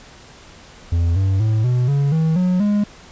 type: tone with pitch steps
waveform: triangle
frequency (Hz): 84.8 / 96.29 / 109.34 / 124.15 / 140.98 / 160.08 / 181.77 / 206.4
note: E2 / G2 / A2 / B2 / C#3 / D#3 / F#3 / G#3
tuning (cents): +50 / -30 / -10 / +9 / +30 / +50 / -30 / -10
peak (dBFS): -12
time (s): 0.92-2.84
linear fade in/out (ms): 5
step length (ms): 240
effects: pink hiss -43 dBFS RMS until 3.11 s + resampled to 16000 Hz